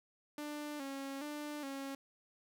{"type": "tone with vibrato", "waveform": "sawtooth", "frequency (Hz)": 284.8, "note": "C#4", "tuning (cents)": 47, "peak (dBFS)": -37, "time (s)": [0.38, 1.95], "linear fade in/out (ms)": 2, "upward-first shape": "square", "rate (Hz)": 1.2, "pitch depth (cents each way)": 70, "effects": []}